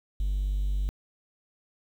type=tone; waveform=triangle; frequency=49 Hz; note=G1; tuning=in tune; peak=-22 dBFS; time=0.2-0.89 s; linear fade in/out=0 ms; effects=tanh soft clip ceiling -19 dBFS + 9-bit